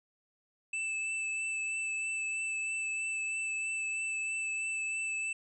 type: tone with vibrato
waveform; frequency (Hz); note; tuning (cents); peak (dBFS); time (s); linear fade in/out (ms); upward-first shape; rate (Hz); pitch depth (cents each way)
square; 2637; E7; 0; -33; 0.73-5.33; 5; triangle; 3.1; 15
effects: resampled to 22050 Hz